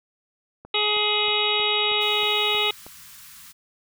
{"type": "click train", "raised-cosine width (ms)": 1, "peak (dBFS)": -27, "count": 8, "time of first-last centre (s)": [0.65, 2.865], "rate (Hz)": 3.16}
{"type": "harmonic tone", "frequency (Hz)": 419.9, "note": "G#4", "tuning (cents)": 19, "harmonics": [1, 2, 3, 5, 6, 7, 8, 9], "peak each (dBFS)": [-28, -30, -31, -30, -28, -26, -29, -25], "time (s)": [0.74, 2.71], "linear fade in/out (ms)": 5}
{"type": "band-stop noise", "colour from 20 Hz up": "white", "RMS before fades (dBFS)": -45, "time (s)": [2, 3.53], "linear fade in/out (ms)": 20, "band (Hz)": [220, 1000], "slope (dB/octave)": 48}
{"effects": []}